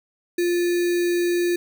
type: tone with sample-and-hold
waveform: sine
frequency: 349.2 Hz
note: F4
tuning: in tune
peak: -18 dBFS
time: 0.38-1.56 s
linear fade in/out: 5 ms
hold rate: 2100 Hz
effects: none